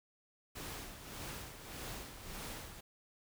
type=noise with tremolo; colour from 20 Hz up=pink; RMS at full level=-44 dBFS; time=0.55-2.81 s; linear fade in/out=10 ms; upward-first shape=sine; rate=1.7 Hz; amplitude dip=60%; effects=none